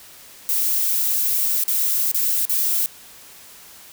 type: noise with dropouts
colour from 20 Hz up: violet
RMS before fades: -20 dBFS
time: 0.49-2.86 s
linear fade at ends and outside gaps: 0 ms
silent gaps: 1.637-1.68 / 2.115-2.145 / 2.453-2.496 s
effects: white hiss -44 dBFS RMS until 3.92 s